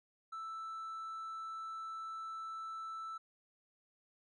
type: tone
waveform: triangle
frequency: 1321 Hz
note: E6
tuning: 3 cents sharp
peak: -39 dBFS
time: 0.32-3.18 s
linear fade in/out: 10 ms
effects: tanh soft clip ceiling -35 dBFS + resampled to 24000 Hz